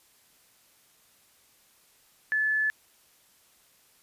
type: tone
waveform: sine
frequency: 1731 Hz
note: A6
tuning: 29 cents flat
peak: -23 dBFS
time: 2.32-2.7 s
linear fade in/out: 0 ms
effects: white hiss -62 dBFS RMS until 4.02 s + resampled to 32000 Hz